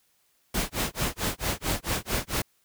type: noise with tremolo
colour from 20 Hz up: pink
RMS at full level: -26 dBFS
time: 0.54-2.42 s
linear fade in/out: 5 ms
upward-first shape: sine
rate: 4.5 Hz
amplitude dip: 100%
effects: white hiss -68 dBFS RMS until 2.64 s